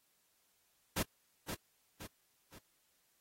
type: noise with echo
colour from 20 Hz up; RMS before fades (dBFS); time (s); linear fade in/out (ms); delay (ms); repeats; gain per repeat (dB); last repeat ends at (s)
pink; -35; 0.96-1.03; 10; 520; 3; -7; 2.59
effects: white hiss -75 dBFS RMS until 3.2 s + AAC 48 kbps